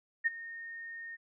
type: tone with ADSR envelope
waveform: sine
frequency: 1840 Hz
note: A#6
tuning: 23 cents flat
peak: -23 dBFS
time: 0.24-1.17 s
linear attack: 25 ms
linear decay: 22 ms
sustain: -18 dB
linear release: 27 ms
effects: none